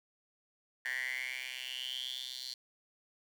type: tone with high-pass filter sweep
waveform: 10% pulse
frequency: 128 Hz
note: C3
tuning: 38 cents flat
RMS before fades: -40 dBFS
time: 0.85-2.54 s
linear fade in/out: 5 ms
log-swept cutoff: 1800 to 4200 Hz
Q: 8.3
effects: none